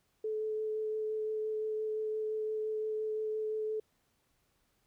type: tone with vibrato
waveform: sine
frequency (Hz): 432.7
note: A4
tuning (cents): -29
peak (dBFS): -32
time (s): 0.24-3.8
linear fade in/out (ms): 5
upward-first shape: sine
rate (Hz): 5.8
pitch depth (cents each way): 9
effects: pink hiss -75 dBFS RMS until 4.86 s